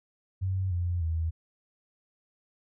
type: tone with pitch steps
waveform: sine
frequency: 94.5 / 87.66 / 81.32 Hz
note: F#2 / F2 / E2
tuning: +37 / +7 / -23 cents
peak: -26 dBFS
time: 0.41-1.31 s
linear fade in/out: 20 ms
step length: 300 ms
effects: none